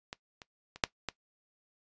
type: clicks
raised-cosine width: 0.2 ms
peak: -22 / -29 / -28 / -6 / -16 dBFS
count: 5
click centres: 0.129 / 0.418 / 0.76 / 0.838 / 1.087 s
effects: noise-tail reverb RT60 0.1 s tail -19 dB re dry + resampled to 16000 Hz